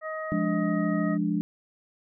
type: harmonic tone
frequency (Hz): 629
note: D#5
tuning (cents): +19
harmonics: 1 / 2 / 3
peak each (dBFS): -33 / -36 / -38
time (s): 0.01-1.18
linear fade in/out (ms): 50
type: chord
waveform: sine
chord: D diminished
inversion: first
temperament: equal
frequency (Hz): 174.61 / 207.7 / 293.7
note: F3 / Ab3 / D4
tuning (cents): 0 / 0 / 0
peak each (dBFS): -28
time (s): 0.32-1.41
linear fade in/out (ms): 0
effects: none